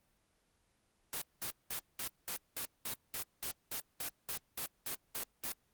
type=noise bursts; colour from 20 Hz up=white; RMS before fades=-39 dBFS; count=16; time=1.13-5.522 s; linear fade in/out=2 ms; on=87 ms; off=200 ms; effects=pink hiss -75 dBFS RMS until 5.73 s + Opus 24 kbps